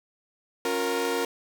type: chord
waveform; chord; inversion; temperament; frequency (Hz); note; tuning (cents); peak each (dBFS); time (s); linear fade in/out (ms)
sawtooth; Bb minor; first; equal with one note detuned; 277.2 / 356.8 / 466.2; Db4 / F4 / Bb4; 0 / +37 / 0; -29 / -27 / -23; 0.65-1.25; 2
effects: none